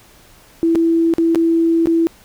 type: tone with dropouts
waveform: sine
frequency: 331.1 Hz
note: E4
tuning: 8 cents sharp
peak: -11 dBFS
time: 0.63-2.07 s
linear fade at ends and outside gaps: 0 ms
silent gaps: 0.751-0.756 / 1.138-1.183 / 1.348-1.357 / 1.858-1.871 s
effects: pink hiss -47 dBFS RMS until 2.24 s